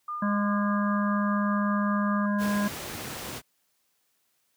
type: tone with tremolo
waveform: sine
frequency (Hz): 1209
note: D6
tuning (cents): +50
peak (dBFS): -30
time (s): 0.08-2.26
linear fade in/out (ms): 5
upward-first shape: sine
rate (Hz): 5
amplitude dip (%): 30
type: harmonic tone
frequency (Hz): 205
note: G#3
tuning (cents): -22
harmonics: 1 / 3 / 5 / 7 / 8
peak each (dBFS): -24 / -35 / -34 / -45 / -35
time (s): 0.22-2.68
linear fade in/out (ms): 5
type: noise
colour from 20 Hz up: pink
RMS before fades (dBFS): -36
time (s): 2.38-3.42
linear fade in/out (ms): 50
effects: white hiss -72 dBFS RMS until 4.56 s + high-pass 100 Hz 12 dB/octave